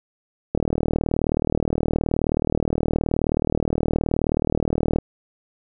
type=click train; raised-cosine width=2 ms; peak=-7 dBFS; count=174; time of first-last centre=0.55-4.986 s; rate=39 Hz; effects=none